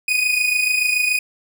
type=tone pair together; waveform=40% pulse; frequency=2462 / 2489 Hz; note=D#7 / D#7; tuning=-19 / 0 cents; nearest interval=unison; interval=19 cents; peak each=-21 / -17 dBFS; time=0.08-1.19 s; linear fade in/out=5 ms; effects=none